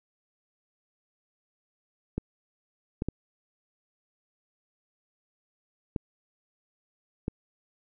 clicks, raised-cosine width 3 ms, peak -16 dBFS, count 5, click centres 2.18 / 3.021 / 3.086 / 5.962 / 7.281 s, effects none

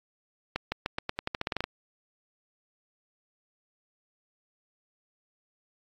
accelerating click train, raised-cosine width 0.3 ms, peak -13 dBFS, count 14, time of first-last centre 0.56-1.64 s, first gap 160 ms, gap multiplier 0.88, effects AAC 48 kbps

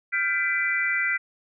sine chord, G dominant seventh, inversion third, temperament equal with one note detuned, 1396.9 / 1568 / 1999.6 / 2349 Hz, F6 / G6 / B6 / D7, 0 / 0 / +21 / 0 cents, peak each -30 / -30 / -24 / -29 dBFS, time 0.12-1.18 s, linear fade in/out 20 ms, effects none

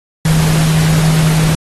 sine tone in noise, 158.2 Hz, D#3, 29 cents sharp, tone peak -9 dBFS, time 0.25-1.55 s, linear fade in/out 2 ms, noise pink, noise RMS -19 dBFS, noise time 0.25-1.55 s, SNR +7 dB, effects AAC 32 kbps

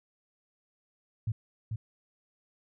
sine tone with echo, 110 Hz, A2, in tune, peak -27 dBFS, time 1.27-1.32 s, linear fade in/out 5 ms, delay 440 ms, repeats 1, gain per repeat -4 dB, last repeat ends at 1.76 s, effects none

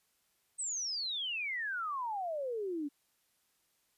sine exponential sweep, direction down, 8370 to 277.2 Hz, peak -34 dBFS, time 0.58-2.89 s, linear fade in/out 20 ms, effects white hiss -75 dBFS RMS until 3.97 s + resampled to 32000 Hz

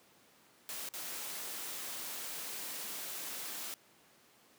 white noise with dropouts, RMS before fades -42 dBFS, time 0.69-3.74 s, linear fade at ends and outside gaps 0 ms, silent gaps 0.888-0.938 s, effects pink hiss -64 dBFS RMS until 4.58 s + high-pass 200 Hz 12 dB/octave

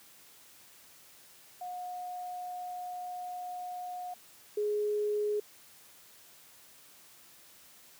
sine tone pair in turn, 722 / 418.1 Hz, F#5 / G#4, -43 / +12 cents, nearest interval major sixth, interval 945 cents, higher first, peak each -37 / -28 dBFS, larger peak second, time 1.61-4.14 / 4.57-5.4 s, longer first, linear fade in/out 5 ms, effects white hiss -57 dBFS RMS until 7.99 s + high-pass 80 Hz 12 dB/octave

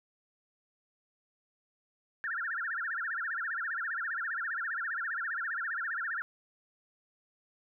sine tone with vibrato, 1578 Hz, G6, 11 cents sharp, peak -32 dBFS, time 2.24-6.22 s, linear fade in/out 0 ms, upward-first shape sine, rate 15 Hz, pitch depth 270 cents each way, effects none

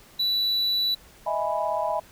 triangle tone, 3951 Hz, B7, in tune, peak -20 dBFS, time 0.19-0.95 s, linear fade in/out 10 ms
sine chord, E major seventh, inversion third, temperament equal, 622.3 / 659.3 / 830.6 / 987.8 Hz, D#5 / E5 / G#5 / B5, 0 / 0 / 0 / 0 cents, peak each -29 dBFS, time 1.26-2 s, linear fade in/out 10 ms
effects pink hiss -52 dBFS RMS until 2.11 s

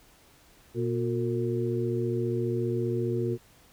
harmonic tone with a mistuned harmonic, 120 Hz, B2, 49 cents flat, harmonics 1 / 2 / 3 / 4, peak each -30 / -34 / -29 / -34 dBFS, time 0.74-3.38 s, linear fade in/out 50 ms, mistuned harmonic 4, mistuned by -93 cents, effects pink hiss -58 dBFS RMS until 3.72 s

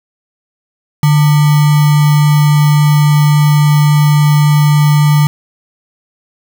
sine tone with sample-and-hold, 148.2 Hz, D3, 16 cents sharp, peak -5 dBFS, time 1.03-5.27 s, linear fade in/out 2 ms, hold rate 1050 Hz, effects none

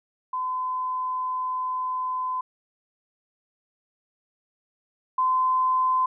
sine tone pair in turn, 1019 / 1027.3 Hz, C6 / C6, -46 / -32 cents, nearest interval unison, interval 14 cents, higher second, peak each -25 / -19 dBFS, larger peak second, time 0.33-2.41 / 5.18-6.06 s, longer first, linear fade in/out 5 ms, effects none

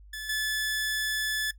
sawtooth tone with level steps, 1730 Hz, A6, 30 cents flat, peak -31 / -23 dBFS, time 0.13-1.51 s, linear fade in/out 5 ms, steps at 0.29 s, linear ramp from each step 5 ms, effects noise-tail reverb RT60 0.1 s tail -18 dB re dry + added 50 Hz sine -48 dBFS peak until 1.58 s

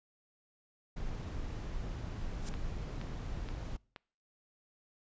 brown noise, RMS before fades -39 dBFS, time 0.96-3.77 s, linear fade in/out 10 ms
blue noise with exponential growth, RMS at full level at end -37 dBFS, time 2.36-2.49 s, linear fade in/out 2 ms, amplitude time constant 28 ms
click train, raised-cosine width 0.3 ms, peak -29 dBFS, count 4, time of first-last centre 2.54-3.962 s, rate 2.11 Hz
effects noise-tail reverb RT60 0.5 s tail -26 dB re dry + resampled to 16000 Hz

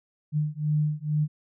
sine beating tone pair, 150 / 152.2 Hz, D3 / D#3, +37 / -38 cents, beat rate 2.2 Hz, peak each -26 dBFS, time 0.32-1.28 s, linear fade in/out 50 ms, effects none

